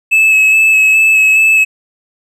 triangle tone with vibrato, 2596 Hz, E7, 27 cents flat, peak -4 dBFS, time 0.11-1.65 s, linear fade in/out 20 ms, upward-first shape square, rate 2.4 Hz, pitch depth 13 cents each way, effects none

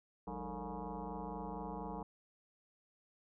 sine tone with frequency modulation, 329.6 Hz, E4, in tune, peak -40 dBFS, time 0.27-2.03 s, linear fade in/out 5 ms, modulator 127 Hz, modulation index 5.4, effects none

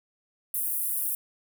pink high-pass noise, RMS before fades -29 dBFS, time 0.54-1.15 s, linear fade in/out 2 ms, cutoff 9800 Hz, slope 48 dB/octave, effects none

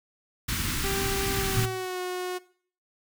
pink band-stop noise, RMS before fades -29 dBFS, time 0.48-1.66 s, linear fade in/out 10 ms, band 310 to 1200 Hz, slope 24 dB/octave
sawtooth tone with pitch glide, 392 to 363.6 Hz, G4 to F#4, 0 to -30 cents, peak -26 dBFS, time 0.83-2.39 s, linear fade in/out 20 ms, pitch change -130 cents, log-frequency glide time 1.37-2 s
sine tone with exponential decay, 114.7 Hz, A#2, 28 cents flat, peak -19 dBFS, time 1.57-1.86 s, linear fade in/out 5 ms, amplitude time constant 63 ms
effects noise-tail reverb RT60 0.5 s tail -19 dB re dry

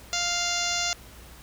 harmonic tone, 698.5 Hz, F5, in tune, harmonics 1 / 2 / 3 / 4 / 5 / 6 / 7 / 8 / 9 / 10, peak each -34 / -34 / -34 / -34 / -34 / -34 / -34 / -34 / -34 / -34 dBFS, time 0.13-0.93 s, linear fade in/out 0 ms, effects added 60 Hz sine -49 dBFS peak until 1.42 s + pink hiss -49 dBFS RMS until 1.42 s

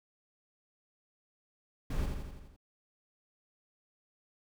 brown noise with echo, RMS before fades -33 dBFS, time 1.9-2.06 s, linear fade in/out 5 ms, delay 84 ms, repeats 6, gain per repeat -4 dB, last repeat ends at 2.564 s, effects none

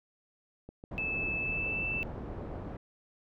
click train, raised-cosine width 2 ms, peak -32 dBFS, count 11, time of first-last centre 0.69-2.18 s, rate 6.71 Hz
pink low-pass noise, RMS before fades -40 dBFS, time 0.91-2.77 s, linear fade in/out 5 ms, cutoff 740 Hz, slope 12 dB/octave
sine tone with pitch glide, 2620 to 2650 Hz, E7 to E7, -11 to +9 cents, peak -31 dBFS, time 0.98-2.03 s, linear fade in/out 0 ms, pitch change +20 cents, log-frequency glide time 1.37-1.83 s
effects none

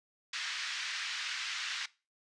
pink band-pass noise, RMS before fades -38 dBFS, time 0.33-1.86 s, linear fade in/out 5 ms, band 1500 to 5600 Hz, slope 24 dB/octave, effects noise-tail reverb RT60 0.3 s tail -20 dB re dry + resampled to 22050 Hz

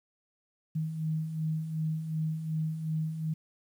sine beating tone pair, 155.56 / 158.26 Hz, D#3 / D#3, 0 / +30 cents, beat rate 2.7 Hz, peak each -38 / -30 dBFS, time 0.75-3.34 s, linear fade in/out 10 ms, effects 10-bit

